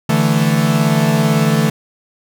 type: chord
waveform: 45% pulse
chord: D suspended second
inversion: none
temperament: equal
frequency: 146.83 / 164.81 / 220 Hz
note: D3 / E3 / A3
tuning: 0 / 0 / 0 cents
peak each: -16 dBFS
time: 0.09-1.7 s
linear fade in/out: 5 ms
effects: none